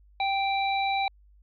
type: harmonic tone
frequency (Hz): 784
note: G5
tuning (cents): 0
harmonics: 1 / 3 / 5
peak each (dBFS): -25 / -31 / -34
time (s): 0.2-1.08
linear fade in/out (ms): 2
effects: added 50 Hz sine -54 dBFS peak until 1.42 s